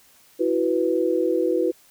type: chord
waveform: sine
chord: E suspended second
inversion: none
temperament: equal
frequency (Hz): 329.6 / 370 / 493.9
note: E4 / F#4 / B4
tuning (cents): 0 / 0 / 0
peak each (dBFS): -23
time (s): 0.39-1.72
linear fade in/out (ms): 20
effects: white hiss -55 dBFS RMS until 1.9 s